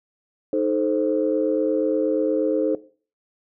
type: chord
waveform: sine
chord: A diminished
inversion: second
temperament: equal with one note detuned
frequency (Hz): 311.1 / 434.9 / 523.3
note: Eb4 / A4 / C5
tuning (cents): 0 / -20 / 0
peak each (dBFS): -23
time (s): 0.53-2.75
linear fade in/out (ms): 2
effects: noise-tail reverb RT60 0.4 s tail -17 dB re dry + tanh soft clip ceiling -9 dBFS